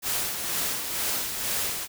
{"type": "noise with tremolo", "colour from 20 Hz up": "white", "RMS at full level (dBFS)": -27, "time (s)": [0.02, 1.88], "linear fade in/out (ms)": 50, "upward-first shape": "sine", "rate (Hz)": 2.1, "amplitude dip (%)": 45, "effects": []}